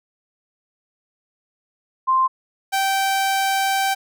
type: tone pair in turn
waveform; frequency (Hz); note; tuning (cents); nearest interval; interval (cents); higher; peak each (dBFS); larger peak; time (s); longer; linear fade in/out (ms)
sine / sawtooth; 1046.5 / 777.8; C6 / G5; 0 / -14; perfect fourth; 514; first; -14; neither; 2.07-2.28 / 2.72-3.95; second; 20
effects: none